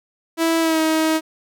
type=tone with pitch glide; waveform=sawtooth; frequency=328.4 to 317.2 Hz; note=E4 to D#4; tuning=-6 to +33 cents; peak=-12 dBFS; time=0.37-1.21 s; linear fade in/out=50 ms; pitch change=-61 cents; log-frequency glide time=0.6-0.8 s; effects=none